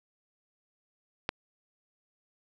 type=click; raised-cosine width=0.3 ms; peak=-12 dBFS; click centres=1.291 s; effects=none